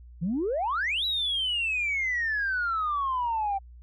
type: exponential two-way sweep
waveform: sine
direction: up then down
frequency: 154.9 to 3951 to 770 Hz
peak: -24 dBFS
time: 0.21-3.59 s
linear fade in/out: 20 ms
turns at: 1.05 s
effects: tanh soft clip ceiling -21 dBFS + added 60 Hz sine -45 dBFS peak until 3.82 s